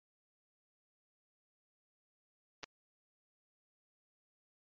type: clicks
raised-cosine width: 0.2 ms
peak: -27 / -26 dBFS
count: 2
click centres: 2.633 / 2.64 s
effects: MP3 32 kbps